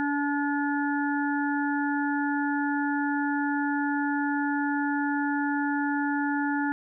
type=harmonic tone; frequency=287.5 Hz; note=D4; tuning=37 cents flat; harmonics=1 / 3 / 5 / 6; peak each=-26 / -31 / -33 / -34 dBFS; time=0-6.72 s; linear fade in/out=0 ms; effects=none